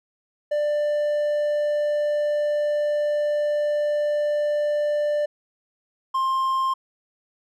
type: tone pair in turn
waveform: triangle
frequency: 592 / 1057.4 Hz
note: D5 / C6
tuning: +14 / +18 cents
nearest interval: minor seventh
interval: 1004 cents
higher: second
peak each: -18 dBFS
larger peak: neither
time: 0.51-5.26 / 6.14-6.74 s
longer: first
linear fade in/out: 10 ms
effects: none